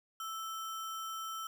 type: tone with sample-and-hold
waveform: sine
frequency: 1318.5 Hz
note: E6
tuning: in tune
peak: -38 dBFS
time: 0.2-1.47 s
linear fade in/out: 2 ms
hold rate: 4410 Hz
effects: none